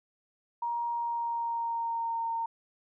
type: tone with pitch glide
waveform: sine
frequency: 943 to 917.2 Hz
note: A#5 to A#5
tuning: +20 to -28 cents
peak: -29 dBFS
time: 0.62-2.46 s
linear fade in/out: 5 ms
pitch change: -48 cents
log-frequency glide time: 0.87-2.27 s
effects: none